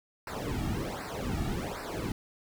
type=noise with flanger; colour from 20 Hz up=brown; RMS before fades=-34 dBFS; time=0.27-2.12 s; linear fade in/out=2 ms; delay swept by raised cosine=0.3 to 2 ms; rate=1.3 Hz; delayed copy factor=-1; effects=none